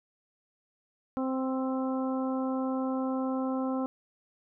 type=harmonic tone with a mistuned harmonic; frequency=261.6 Hz; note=C4; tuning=in tune; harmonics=1 / 2 / 3 / 4 / 5; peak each=-29 / -35 / -39 / -41 / -43 dBFS; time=1.17-3.86 s; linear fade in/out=0 ms; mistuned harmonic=5; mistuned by=+17 cents; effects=none